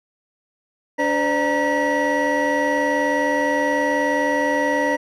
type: tone cluster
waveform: triangle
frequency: 287.9 / 512 / 591 / 933 / 1935 Hz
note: D4 / C5 / D5 / A#5 / B6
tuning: -34 / -38 / +11 / +1 / -36 cents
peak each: -21 dBFS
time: 0.98-4.97 s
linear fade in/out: 20 ms
effects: tanh soft clip ceiling -10 dBFS